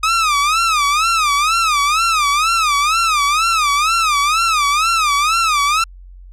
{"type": "tone with vibrato", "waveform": "sawtooth", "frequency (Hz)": 1244.5, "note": "D#6", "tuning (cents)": 0, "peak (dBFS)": -9, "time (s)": [0.03, 5.84], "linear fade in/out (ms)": 5, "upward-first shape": "sine", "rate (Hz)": 2.1, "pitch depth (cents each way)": 160, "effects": ["added 45 Hz sine -35 dBFS peak until 6.32 s", "low-pass 9000 Hz 12 dB/octave"]}